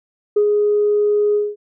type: tone with ADSR envelope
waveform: sine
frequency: 415.7 Hz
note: G#4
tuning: 2 cents sharp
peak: -9 dBFS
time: 0.36-1.56 s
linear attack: 8 ms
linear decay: 80 ms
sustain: -3 dB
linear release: 210 ms
effects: tanh soft clip ceiling -7 dBFS